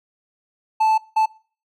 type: tone bursts at uneven times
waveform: triangle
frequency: 876 Hz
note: A5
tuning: 8 cents flat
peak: -12 dBFS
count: 2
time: 0.8-0.98 / 1.16-1.26 s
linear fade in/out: 10 ms
effects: noise-tail reverb RT60 0.4 s tail -22 dB re dry